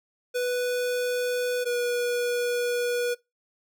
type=tone pair in turn; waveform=square; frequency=493.9 / 484.9 Hz; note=B4 / B4; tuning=0 / -32 cents; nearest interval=unison; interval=32 cents; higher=first; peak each=-25 dBFS; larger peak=neither; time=0.34-1.65 / 1.65-3.15 s; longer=second; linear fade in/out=20 ms; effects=noise-tail reverb RT60 0.2 s tail -21 dB re dry